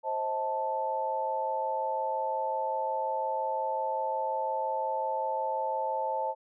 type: chord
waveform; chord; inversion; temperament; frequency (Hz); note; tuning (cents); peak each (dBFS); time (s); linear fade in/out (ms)
sine; A diminished; first; just; 528 / 633.6 / 880; C5 / Eb5 / A5; +16 / +31 / 0; -34 / -36 / -30; 0.03-6.35; 50
effects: none